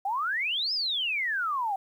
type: exponential two-way sweep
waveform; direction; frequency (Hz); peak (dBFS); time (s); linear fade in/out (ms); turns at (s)
sine; up then down; 752 to 5274 to 752; -26; 0.05-1.76; 5; 0.73
effects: 10-bit